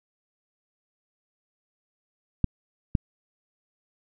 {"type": "clicks", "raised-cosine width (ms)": 5, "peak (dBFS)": -8, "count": 2, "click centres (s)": [2.443, 2.952], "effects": []}